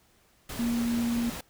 sine tone in noise, 235.4 Hz, A#3, 17 cents sharp, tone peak -25 dBFS, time 0.59-1.3 s, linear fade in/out 5 ms, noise pink, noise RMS -38 dBFS, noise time 0.49-1.41 s, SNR +10 dB, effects pink hiss -64 dBFS RMS until 1.49 s

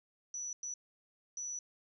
sine tone bursts at uneven times, 5920 Hz, F#8, in tune, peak -38 dBFS, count 3, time 0.34-0.53 / 0.63-0.74 / 1.37-1.59 s, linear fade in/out 2 ms, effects none

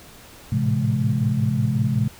sine tone cluster, 108.7 / 114.1 / 132.7 / 168.9 / 211.2 Hz, A2 / A#2 / C3 / E3 / G#3, -21 / -37 / +25 / +42 / +29 cents, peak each -26 / -25 / -21 / -29 / -24 dBFS, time 0.52-2.08 s, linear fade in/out 5 ms, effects tanh soft clip ceiling -7 dBFS + pink hiss -45 dBFS RMS until 2.19 s

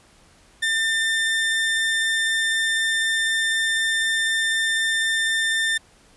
30% pulse tone, 1796 Hz, A6, 35 cents sharp, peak -17 dBFS, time 0.62-5.78 s, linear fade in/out 10 ms, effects pink hiss -54 dBFS RMS until 6.16 s + resampled to 24000 Hz

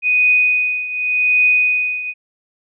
sine tone with tremolo, 2489 Hz, D#7, in tune, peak -9 dBFS, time 0.02-2.14 s, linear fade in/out 50 ms, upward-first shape triangle, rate 0.87 Hz, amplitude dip 80%, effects none

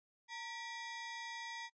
sawtooth ring-modulated tone, 1431 Hz, F6, 42 cents sharp, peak -37 dBFS, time 0.28-1.7 s, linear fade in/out 50 ms, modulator 509 Hz, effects noise-tail reverb RT60 0.1 s tail -26 dB re dry + resampled to 16000 Hz

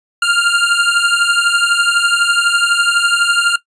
25% pulse beating tone pair, 1393 / 1405 Hz, F6 / F6, -5 / +10 cents, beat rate 12 Hz, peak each -10 dBFS, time 0.22-3.56 s, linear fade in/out 5 ms, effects noise-tail reverb RT60 0.1 s tail -17 dB re dry + resampled to 22050 Hz

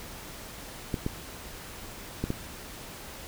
clicks, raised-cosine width 3 ms, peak -15 dBFS, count 4, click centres 0.942 / 1.064 / 2.24 / 2.304 s, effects pink hiss -43 dBFS RMS until 3.27 s

